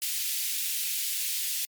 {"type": "high-pass noise", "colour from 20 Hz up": "white", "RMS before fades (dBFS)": -30, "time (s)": [0.02, 1.65], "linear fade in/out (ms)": 0, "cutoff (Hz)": 2300, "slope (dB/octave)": 24, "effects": ["MP3 96 kbps"]}